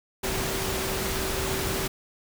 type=tone in noise; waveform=sine; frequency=383.4 Hz; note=G4; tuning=38 cents flat; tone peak=-33 dBFS; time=0.23-1.88 s; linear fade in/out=10 ms; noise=pink; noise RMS=-29 dBFS; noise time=0.23-1.88 s; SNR=-7 dB; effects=none